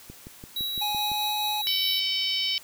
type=click train; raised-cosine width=3 ms; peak=-28 dBFS; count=7; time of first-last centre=0.1-1.117 s; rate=5.9 Hz
type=tone with tremolo; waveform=square; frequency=3882 Hz; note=B7; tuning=31 cents flat; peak=-27 dBFS; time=0.56-2 s; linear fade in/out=5 ms; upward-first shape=triangle; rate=4.7 Hz; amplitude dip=30%
type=tone with pitch glide; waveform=square; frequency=835 to 842.3 Hz; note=G#5 to G#5; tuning=+9 to +24 cents; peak=-29 dBFS; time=0.81-1.62 s; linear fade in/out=10 ms; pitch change=+15 cents; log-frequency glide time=0.94-1.35 s
type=harmonic tone; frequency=759 Hz; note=F#5; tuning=44 cents sharp; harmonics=3 / 4 / 5 / 6 / 7; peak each=-34 / -27 / -32 / -34 / -31 dBFS; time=1.67-2.58 s; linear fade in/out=0 ms
effects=white hiss -49 dBFS RMS until 2.63 s